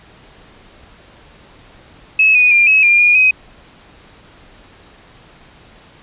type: tone with pitch steps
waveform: sine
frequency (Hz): 2581 / 2478 / 2396 / 2566 / 2402 / 2432 / 2523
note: E7 / D#7 / D7 / E7 / D7 / D#7 / D#7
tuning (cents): -37 / -8 / +34 / -47 / +38 / -40 / +23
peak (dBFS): -7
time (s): 2.19-3.31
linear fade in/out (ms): 5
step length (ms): 160
effects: pink hiss -44 dBFS RMS until 6.02 s + resampled to 8000 Hz